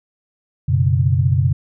sine chord, F# suspended fourth, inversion none, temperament just, 92.5 / 123.33 / 138.75 Hz, F#2 / B2 / C#3, 0 / -2 / +2 cents, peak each -17 dBFS, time 0.68-1.53 s, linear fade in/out 10 ms, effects none

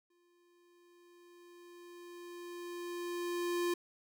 square tone with exponential growth, 349.2 Hz, F4, in tune, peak -31 dBFS, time 0.1-3.74 s, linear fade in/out 5 ms, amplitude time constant 790 ms, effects none

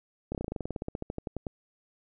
slowing click train, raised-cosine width 2 ms, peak -20 dBFS, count 21, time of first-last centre 0.32-1.468 s, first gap 28 ms, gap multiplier 1.07, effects none

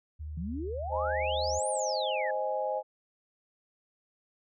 sine tone with vibrato, 76.2 Hz, D#2, 36 cents flat, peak -36 dBFS, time 0.19-1.6 s, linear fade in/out 20 ms, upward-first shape square, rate 12 Hz, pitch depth 14 cents each way
sine exponential two-way sweep, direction up then down, 152.7 to 9740 to 1669 Hz, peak -34 dBFS, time 0.37-2.31 s, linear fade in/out 5 ms, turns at 1.69 s
sine chord, Ab major, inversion first, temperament equal, 523.3 / 622.3 / 830.6 Hz, C5 / Eb5 / Ab5, 0 / 0 / 0 cents, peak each -33 dBFS, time 0.89-2.83 s, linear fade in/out 50 ms
effects none

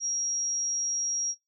sine tone, 5650 Hz, F8, 19 cents sharp, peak -27 dBFS, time 0-1.35 s, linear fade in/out 50 ms, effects noise-tail reverb RT60 0.2 s tail -18 dB re dry

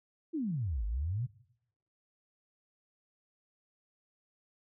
sine exponential two-way sweep, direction down then up, 350 to 48.71 to 135.4 Hz, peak -31 dBFS, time 0.33-1.27 s, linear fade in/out 20 ms, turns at 0.85 s, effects noise-tail reverb RT60 0.8 s tail -21 dB re dry

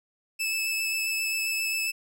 sawtooth tone with vibrato, 2618 Hz, E7, 13 cents flat, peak -23 dBFS, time 0.39-1.92 s, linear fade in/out 20 ms, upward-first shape sine, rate 7.5 Hz, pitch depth 12 cents each way, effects none

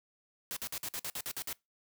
white noise bursts, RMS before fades -38 dBFS, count 10, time 0.51-1.528 s, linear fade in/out 0 ms, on 55 ms, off 52 ms, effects noise-tail reverb RT60 0.2 s tail -23 dB re dry

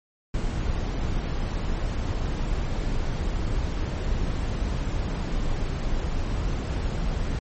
brown noise, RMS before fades -26 dBFS, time 0.34-7.39 s, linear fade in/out 2 ms, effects MP3 32 kbps

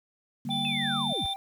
sine chord, G minor, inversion second, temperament equal, 146.83 / 196 / 233.1 Hz, D3 / G3 / Bb3, 0 / 0 / 0 cents, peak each -36 / -36 / -33 dBFS, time 0.45-1.13 s, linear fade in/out 5 ms
triangle tone with tremolo, 784 Hz, G5, in tune, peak -31 dBFS, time 0.49-1.36 s, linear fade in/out 0 ms, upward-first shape sine, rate 2.9 Hz, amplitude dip 50%
triangle tone with pitch glide, 3520 to 3567 Hz, A7 to A7, 0 to +23 cents, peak -28 dBFS, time 0.5-1.34 s, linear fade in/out 10 ms, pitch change +23 cents, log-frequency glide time 0.61-0.98 s
sine linear sweep, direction down, 2637 to 30.87 Hz, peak -32 dBFS, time 0.65-1.26 s, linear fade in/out 0 ms
effects 9-bit

